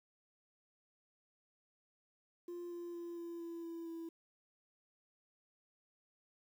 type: tone with pitch steps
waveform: sine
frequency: 348.7 / 345.7 / 342.7 / 339.8 / 336.8 / 333.9 / 331 Hz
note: F4 / F4 / F4 / F4 / E4 / E4 / E4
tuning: -3 / -18 / -33 / -47 / +37 / +22 / +7 cents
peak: -40 dBFS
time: 2.48-4.09 s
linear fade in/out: 5 ms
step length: 230 ms
effects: tanh soft clip ceiling -42 dBFS + 11-bit